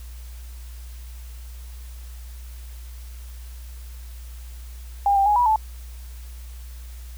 sine tone with pitch steps, 804 / 788 / 833 / 973 / 871 Hz, G5 / G5 / G#5 / B5 / A5, +44 / +9 / +5 / -26 / -18 cents, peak -15 dBFS, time 5.06-5.56 s, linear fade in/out 2 ms, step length 100 ms, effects added 60 Hz sine -35 dBFS peak until 7.17 s + white hiss -50 dBFS RMS until 7.17 s

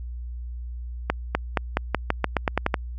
accelerating click train, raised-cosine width 0.5 ms, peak -5 dBFS, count 12, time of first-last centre 1.1-2.742 s, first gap 250 ms, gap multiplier 0.89, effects added 60 Hz sine -31 dBFS peak until 2.98 s

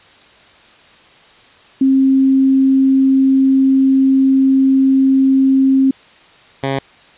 sine / 10% pulse tone pair in turn, 267.3 / 136.06 Hz, C4 / C#3, +37 / -32 cents, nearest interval octave, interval 1169 cents, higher first, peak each -8 dBFS, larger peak neither, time 1.81-5.91 / 6.63-6.79 s, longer first, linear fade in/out 5 ms, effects white hiss -45 dBFS RMS until 7.17 s + resampled to 8000 Hz

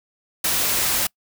white noise, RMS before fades -21 dBFS, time 0.44-1.07 s, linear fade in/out 5 ms, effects noise-tail reverb RT60 0.1 s tail -26 dB re dry

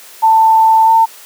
sine tone with pitch glide, 889 to 901.4 Hz, A5 to A5, +18 to +42 cents, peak -5 dBFS, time 0.22-1.06 s, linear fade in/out 20 ms, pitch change +24 cents, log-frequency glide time 0.85-0.9 s, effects white hiss -37 dBFS RMS until 1.25 s + high-pass 400 Hz 12 dB/octave

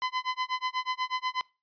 sawtooth tone with tremolo, 1017 Hz, C6, 50 cents flat, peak -22 dBFS, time 0.02-1.41 s, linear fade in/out 0 ms, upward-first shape sine, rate 8.2 Hz, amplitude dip 100%, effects noise-tail reverb RT60 0.3 s tail -24 dB re dry + resampled to 11025 Hz

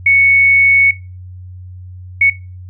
sine tone bursts at uneven times, 2217 Hz, C#7, in tune, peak -6 dBFS, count 2, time 0.06-0.91 / 2.21-2.3 s, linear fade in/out 5 ms, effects noise-tail reverb RT60 0.3 s tail -20 dB re dry + added 91 Hz sine -29 dBFS peak until 2.69 s

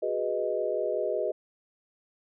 sine chord, G# minor seventh, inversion third, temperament equal, 370 / 415.3 / 493.9 / 622.3 Hz, F#4 / G#4 / B4 / D#5, 0 / 0 / 0 / 0 cents, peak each -34 / -32 / -32 / -30 dBFS, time 0.02-1.32 s, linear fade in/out 10 ms, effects none

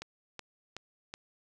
click train, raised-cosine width 0.2 ms, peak -23 dBFS, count 4, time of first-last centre 0.02-1.139 s, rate 2.68 Hz, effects none

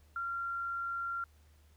sine tone, 1379 Hz, F6, 22 cents flat, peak -34 dBFS, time 0.16-1.24 s, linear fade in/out 2 ms, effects added 75 Hz sine -60 dBFS peak until 1.76 s + pink hiss -70 dBFS RMS until 1.76 s

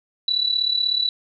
sine tone with amplitude modulation, 3951 Hz, B7, in tune, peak -15 dBFS, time 0.28-1.09 s, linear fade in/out 2 ms, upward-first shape sine, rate 36.3 Hz, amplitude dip 75%, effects none

